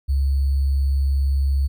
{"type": "tone with sample-and-hold", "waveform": "sine", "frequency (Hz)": 68.7, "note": "C#2", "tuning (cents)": -15, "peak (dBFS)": -16, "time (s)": [0.08, 1.68], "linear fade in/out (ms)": 20, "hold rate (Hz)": 4410, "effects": []}